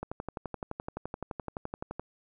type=click train; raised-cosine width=1 ms; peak=-21 dBFS; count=24; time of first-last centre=0.03-1.996 s; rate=11.7 Hz; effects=none